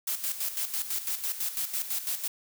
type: noise with tremolo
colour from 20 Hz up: blue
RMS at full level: -30 dBFS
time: 0.07-2.28 s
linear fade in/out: 5 ms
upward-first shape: square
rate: 6 Hz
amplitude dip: 65%
effects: none